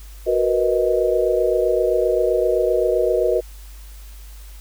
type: chord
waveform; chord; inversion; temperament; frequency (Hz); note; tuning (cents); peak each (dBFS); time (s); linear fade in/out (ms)
sine; B major seventh; second; equal with one note detuned; 370 / 466.2 / 493.9 / 626.2; F#4 / A#4 / B4 / D#5; 0 / 0 / 0 / +11; -21; 0.26-3.41; 20
effects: added 50 Hz sine -36 dBFS peak until 4.6 s + white hiss -48 dBFS RMS until 4.6 s